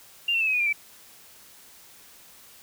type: tone with pitch steps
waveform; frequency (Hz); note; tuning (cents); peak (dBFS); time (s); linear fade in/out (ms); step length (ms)
sine; 2791 / 2705 / 2622 / 2542 / 2464 / 2388 / 2315; F7 / E7 / E7 / D#7 / D#7 / D7 / D7; -2 / +44 / -10 / +36 / -17 / +28 / -25; -21; 0.28-0.728; 5; 64
effects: white hiss -51 dBFS RMS until 2.62 s